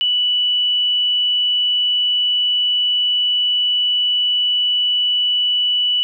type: tone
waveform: sine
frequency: 2960 Hz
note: F#7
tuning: in tune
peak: -14 dBFS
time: 0.01-6.03 s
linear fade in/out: 0 ms
effects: none